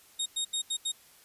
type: tone bursts at uneven times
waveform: 25% pulse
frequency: 3729 Hz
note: A#7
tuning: in tune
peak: -25 dBFS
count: 5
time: 0.19-0.26 / 0.36-0.45 / 0.53-0.62 / 0.7-0.77 / 0.85-0.92 s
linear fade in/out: 10 ms
effects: white hiss -58 dBFS RMS until 1.24 s + resampled to 32000 Hz